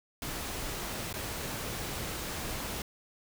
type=noise with dropouts; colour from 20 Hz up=pink; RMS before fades=-37 dBFS; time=0.22-2.82 s; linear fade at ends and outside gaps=2 ms; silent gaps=1.128-1.139 s; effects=none